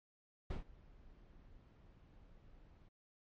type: noise with ADSR envelope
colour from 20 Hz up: brown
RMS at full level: -38 dBFS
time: 0.5-2.89 s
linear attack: 5 ms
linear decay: 130 ms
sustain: -23 dB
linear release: 12 ms
effects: low-pass 4000 Hz 12 dB/octave + MP3 48 kbps